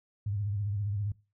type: tone with vibrato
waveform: sine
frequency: 102 Hz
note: G#2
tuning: 31 cents flat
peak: -29 dBFS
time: 0.26-1.12 s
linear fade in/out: 5 ms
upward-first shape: triangle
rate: 15 Hz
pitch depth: 100 cents each way
effects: noise-tail reverb RT60 0.3 s tail -21 dB re dry